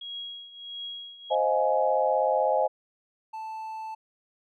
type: tone with tremolo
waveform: sine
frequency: 3300 Hz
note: G#7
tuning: 12 cents flat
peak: -33 dBFS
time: 0.01-1.35 s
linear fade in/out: 5 ms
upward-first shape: triangle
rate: 1.5 Hz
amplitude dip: 80%
type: chord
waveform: sine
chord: F minor seventh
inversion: second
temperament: equal with one note detuned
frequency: 523.3 / 622.3 / 698.5 / 839.3 Hz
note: C5 / Eb5 / F5 / Ab5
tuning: 0 / 0 / 0 / +18 cents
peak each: -26 / -26 / -30 / -26 dBFS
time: 1.3-2.68 s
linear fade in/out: 20 ms
type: tone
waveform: triangle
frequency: 880 Hz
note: A5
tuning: in tune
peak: -32 dBFS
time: 3.33-3.95 s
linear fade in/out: 10 ms
effects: none